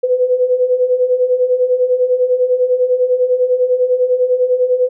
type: beating tone pair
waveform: sine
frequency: 493.9 / 503.9 Hz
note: B4 / B4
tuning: 0 / +35 cents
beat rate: 10 Hz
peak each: -17 / -12 dBFS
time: 0.03-4.89 s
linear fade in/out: 10 ms
effects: none